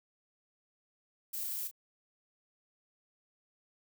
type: noise with echo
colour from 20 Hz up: violet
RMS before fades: -38 dBFS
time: 1.33-1.68 s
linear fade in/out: 10 ms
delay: 33 ms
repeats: 1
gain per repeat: -9 dB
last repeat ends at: 1.713 s
effects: none